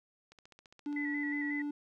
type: click train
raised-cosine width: 0.2 ms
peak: -38 dBFS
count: 10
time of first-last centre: 0.32-0.928 s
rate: 14.8 Hz
type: tone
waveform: triangle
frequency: 291.7 Hz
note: D4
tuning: 12 cents flat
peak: -32 dBFS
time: 0.86-1.71 s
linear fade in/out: 5 ms
type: tone with vibrato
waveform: sine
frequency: 1975.5 Hz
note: B6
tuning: in tune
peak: -36 dBFS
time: 0.96-1.62 s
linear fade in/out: 5 ms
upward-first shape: square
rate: 5.5 Hz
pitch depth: 35 cents each way
effects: none